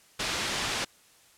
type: low-pass noise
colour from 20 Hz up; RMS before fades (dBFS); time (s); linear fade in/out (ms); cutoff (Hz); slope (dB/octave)
white; -31; 0.19-0.85; 10; 4800; 12
effects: white hiss -59 dBFS RMS until 1.37 s + low-pass 11000 Hz 12 dB/octave